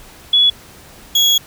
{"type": "tone pair in turn", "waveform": ["sine", "35% pulse"], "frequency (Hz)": [3393, 3335], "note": ["G#7", "G#7"], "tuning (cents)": [36, 7], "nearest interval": "unison", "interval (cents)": 29, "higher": "first", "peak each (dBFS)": -8, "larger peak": "neither", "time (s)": [[0.33, 0.5], [1.15, 1.38]], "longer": "second", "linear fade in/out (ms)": 5, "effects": ["pink hiss -41 dBFS RMS until 1.46 s"]}